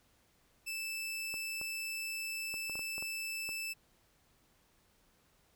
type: tone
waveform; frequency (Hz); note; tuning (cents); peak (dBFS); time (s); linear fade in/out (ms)
sawtooth; 2637; E7; 0; -34; 0.66-3.74; 20
type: clicks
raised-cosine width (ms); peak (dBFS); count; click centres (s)
1; -33; 9; 1.341 / 1.614 / 2.541 / 2.697 / 2.755 / 2.793 / 2.981 / 3.025 / 3.491
effects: pink hiss -70 dBFS RMS until 5.55 s